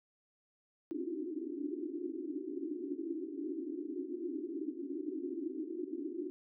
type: band-pass noise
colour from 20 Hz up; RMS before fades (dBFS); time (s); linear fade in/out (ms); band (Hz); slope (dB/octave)
white; -40; 0.91-6.3; 0; 270 to 370; 96
effects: none

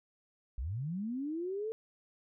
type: linear sweep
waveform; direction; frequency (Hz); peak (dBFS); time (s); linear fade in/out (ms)
sine; up; 51 to 452.8; -34; 0.58-1.72; 0
effects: none

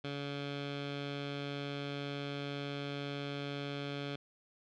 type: tone with low-pass filter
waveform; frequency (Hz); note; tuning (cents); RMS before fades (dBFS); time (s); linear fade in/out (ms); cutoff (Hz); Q
15% pulse; 142; C#3; +42; -40; 0.04-4.16; 5; 3500; 2.9
effects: none

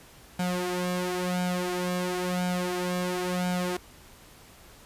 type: tone with flanger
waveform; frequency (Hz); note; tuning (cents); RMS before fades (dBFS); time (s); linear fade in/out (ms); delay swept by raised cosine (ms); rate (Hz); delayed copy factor
sawtooth; 180; F#3; -47; -29; 0.39-3.77; 5; 1.3 to 3.8; 0.97; +0.75
effects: pink hiss -52 dBFS RMS until 4.85 s + resampled to 32000 Hz

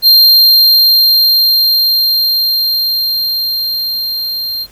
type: tone with level ramp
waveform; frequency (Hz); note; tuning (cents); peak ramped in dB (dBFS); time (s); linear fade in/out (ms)
square; 4186; C8; 0; -3 to -17; 0.02-4.67; 50
effects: pink hiss -44 dBFS RMS until 4.71 s

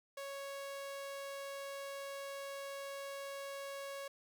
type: tone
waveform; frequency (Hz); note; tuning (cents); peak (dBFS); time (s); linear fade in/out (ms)
sawtooth; 554.4; C#5; 0; -39; 0.17-4.08; 5
effects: none

